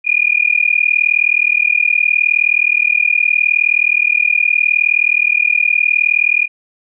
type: tone with amplitude modulation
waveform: sine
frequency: 2437 Hz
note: D#7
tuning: 37 cents flat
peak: -6 dBFS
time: 0.04-6.48 s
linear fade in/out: 50 ms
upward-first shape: sine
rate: 39.2 Hz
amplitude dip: 100%
effects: none